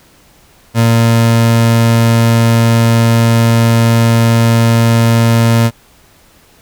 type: tone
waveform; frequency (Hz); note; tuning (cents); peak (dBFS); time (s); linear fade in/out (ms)
30% pulse; 115.4; A#2; -17; -4; 0.74-5.71; 50
effects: pink hiss -46 dBFS RMS until 6.61 s